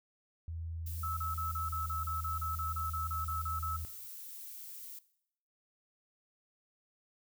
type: tone with pitch glide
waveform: sine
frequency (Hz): 82.41 to 80.11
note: E2 to E2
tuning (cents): 0 to -49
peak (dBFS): -38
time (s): 0.48-3.85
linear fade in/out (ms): 0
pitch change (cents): -49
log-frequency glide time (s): 0.91-1.97
type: noise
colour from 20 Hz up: violet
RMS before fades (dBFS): -47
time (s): 0.86-4.99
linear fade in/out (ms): 5
type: tone bursts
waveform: sine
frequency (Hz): 1302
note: E6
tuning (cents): -22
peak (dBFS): -35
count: 16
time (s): 1.03-3.765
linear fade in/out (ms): 5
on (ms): 140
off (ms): 33
effects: noise-tail reverb RT60 0.7 s tail -18 dB re dry